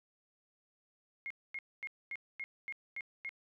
sine tone bursts, 2148 Hz, C7, 45 cents sharp, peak -38 dBFS, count 8, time 1.26-3.292 s, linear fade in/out 0 ms, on 44 ms, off 240 ms, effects none

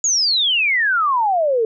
sine exponential sweep, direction down, 6910 to 431.8 Hz, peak -14 dBFS, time 0.04-1.65 s, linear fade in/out 2 ms, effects none

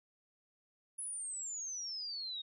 sine exponential sweep, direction down, 10450 to 3709 Hz, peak -39 dBFS, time 0.98-2.42 s, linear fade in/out 10 ms, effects none

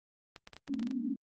clicks, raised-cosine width 0.2 ms, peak -29 dBFS, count 10, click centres 0.362 / 0.474 / 0.533 / 0.566 / 0.678 / 0.74 / 0.795 / 0.829 / 0.871 / 0.911 s
pink band-pass noise, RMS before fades -35 dBFS, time 0.69-1.16 s, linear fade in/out 10 ms, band 220 to 280 Hz, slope 96 dB/octave
effects Opus 24 kbps

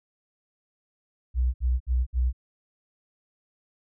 sine tone bursts, 62.3 Hz, B1, 16 cents sharp, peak -20 dBFS, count 4, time 1.34-2.329 s, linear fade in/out 50 ms, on 200 ms, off 63 ms, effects none

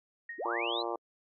sine tone with exponential decay, 1864.7 Hz, A#6, in tune, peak -36 dBFS, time 0.29-0.58 s, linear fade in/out 5 ms, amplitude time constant 62 ms
sine linear sweep, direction up, 254 to 4186 Hz, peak -33 dBFS, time 0.38-0.83 s, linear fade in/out 20 ms
harmonic tone, 116.54 Hz, A#2, in tune, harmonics 3 / 4 / 5 / 6 / 7 / 8 / 9 / 10, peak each -38 / -39 / -40 / -41 / -41 / -42 / -43 / -43 dBFS, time 0.45-0.96 s, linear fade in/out 5 ms
effects AAC 48 kbps

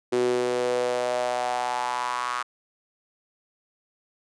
sawtooth tone with high-pass filter sweep, 123.47 Hz, B2, in tune, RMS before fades -26 dBFS, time 0.12-2.43 s, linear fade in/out 10 ms, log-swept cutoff 350 to 1200 Hz, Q 4.9, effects resampled to 22050 Hz

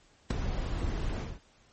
brown noise with ADSR envelope, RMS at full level -21 dBFS, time 0.3-1.4 s, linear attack 7 ms, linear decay 9 ms, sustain -11 dB, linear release 210 ms, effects pink hiss -63 dBFS RMS until 1.72 s + MP3 32 kbps

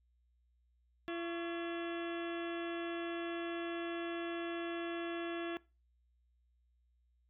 harmonic tone with a mistuned harmonic, 339.4 Hz, F4, 49 cents flat, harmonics 1 / 2 / 3 / 4 / 5 / 6 / 7 / 8 / 9 / 10, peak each -39 / -46 / -50 / -52 / -48 / -55 / -56 / -52 / -59 / -54 dBFS, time 1.08-5.57 s, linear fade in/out 0 ms, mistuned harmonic 3, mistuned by +150 cents, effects noise-tail reverb RT60 0.3 s tail -21 dB re dry + added 60 Hz sine -70 dBFS peak until 7.29 s

